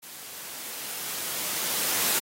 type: noise with level ramp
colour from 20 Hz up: white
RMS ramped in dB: -43 to -24 dBFS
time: 0.02-2.2 s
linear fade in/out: 20 ms
effects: high-pass 150 Hz 12 dB/octave + AAC 48 kbps